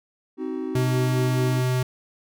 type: chord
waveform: triangle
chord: C diminished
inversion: none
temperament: just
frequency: 261.6 / 314 / 376.7 Hz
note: C4 / Eb4 / Gb4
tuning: 0 / +16 / +31 cents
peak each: -29 dBFS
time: 0.37-1.63 s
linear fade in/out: 50 ms
type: tone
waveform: square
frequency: 127.1 Hz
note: C3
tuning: 50 cents flat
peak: -21 dBFS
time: 0.75-1.83 s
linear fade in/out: 5 ms
effects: none